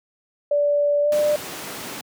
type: tone with pitch glide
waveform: sine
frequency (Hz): 581 to 596.3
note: D5 to D5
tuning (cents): -19 to +26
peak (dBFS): -16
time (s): 0.51-1.36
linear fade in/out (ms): 5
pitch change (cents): +45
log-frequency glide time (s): 1.02-1.12
type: noise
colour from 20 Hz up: pink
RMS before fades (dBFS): -32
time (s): 1.12-2.01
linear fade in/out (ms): 2
effects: high-pass 200 Hz 12 dB/octave